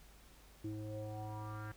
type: tone with low-pass filter sweep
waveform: square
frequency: 106.8 Hz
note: G#2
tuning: 49 cents sharp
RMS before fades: -44 dBFS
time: 0.64-1.72 s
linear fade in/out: 5 ms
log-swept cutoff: 330 to 1600 Hz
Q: 5.1
effects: added 50 Hz sine -61 dBFS peak until 1.76 s + pink hiss -63 dBFS RMS until 1.76 s